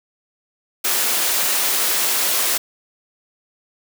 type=high-pass noise; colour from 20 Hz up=white; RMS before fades=-19 dBFS; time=0.84-2.58 s; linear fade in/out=10 ms; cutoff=330 Hz; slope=12 dB/octave; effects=none